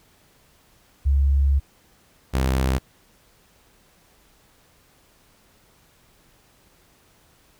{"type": "tone pair in turn", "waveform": ["sine", "sawtooth"], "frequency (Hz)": [69.3, 65.41], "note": ["C#2", "C2"], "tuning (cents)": [0, 0], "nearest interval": "minor second", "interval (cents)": 100, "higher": "first", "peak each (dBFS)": -15, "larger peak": "neither", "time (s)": [[1.05, 1.6], [2.33, 2.79]], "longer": "first", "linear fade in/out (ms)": 20, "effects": ["pink hiss -58 dBFS RMS until 7.59 s"]}